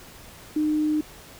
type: tone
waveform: sine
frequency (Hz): 304.9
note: D#4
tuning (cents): -35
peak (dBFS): -20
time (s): 0.56-1.01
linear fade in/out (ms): 5
effects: pink hiss -46 dBFS RMS until 1.39 s